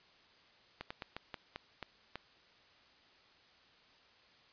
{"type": "slowing click train", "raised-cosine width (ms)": 0.3, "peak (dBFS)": -25, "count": 8, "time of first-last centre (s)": [0.81, 2.156], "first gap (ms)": 95, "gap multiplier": 1.23, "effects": ["white hiss -64 dBFS RMS until 4.52 s", "resampled to 11025 Hz"]}